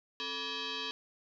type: tone with frequency modulation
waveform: sine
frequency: 268.9 Hz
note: C4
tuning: 47 cents sharp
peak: -35 dBFS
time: 0.2-0.91 s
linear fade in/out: 0 ms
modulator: 710 Hz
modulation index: 6.1
effects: none